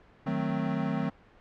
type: chord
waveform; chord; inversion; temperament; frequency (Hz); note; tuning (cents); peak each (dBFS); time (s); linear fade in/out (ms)
square; D# diminished seventh; none; equal; 155.56 / 185 / 220 / 261.6; D#3 / F#3 / A3 / C4; 0 / 0 / 0 / 0; -34; 0.26-1.1; 10
effects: pink hiss -57 dBFS RMS until 1.4 s + low-pass 2000 Hz 12 dB/octave